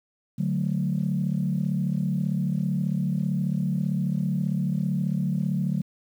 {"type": "chord", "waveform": "sine", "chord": "D major", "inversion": "none", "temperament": "equal", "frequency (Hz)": [146.83, 185, 220], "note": ["D3", "F#3", "A3"], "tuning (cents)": [0, 0, 0], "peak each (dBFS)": [-26, -25, -30], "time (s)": [0.38, 5.82], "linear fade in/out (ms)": 10, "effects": ["tanh soft clip ceiling -15 dBFS", "9-bit"]}